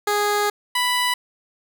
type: tone pair in turn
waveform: 15% pulse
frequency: 413.7 / 989.1 Hz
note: G#4 / B5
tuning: -7 / +2 cents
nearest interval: octave + minor third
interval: 1509 cents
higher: second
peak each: -12 dBFS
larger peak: neither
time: 0.07-0.5 / 0.75-1.14 s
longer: first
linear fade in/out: 5 ms
effects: none